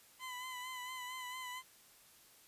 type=tone with vibrato; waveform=20% pulse; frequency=1010 Hz; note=B5; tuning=39 cents sharp; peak=-38 dBFS; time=0.19-1.63 s; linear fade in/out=50 ms; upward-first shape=sine; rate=4.4 Hz; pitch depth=38 cents each way; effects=white hiss -63 dBFS RMS until 2.47 s + resampled to 32000 Hz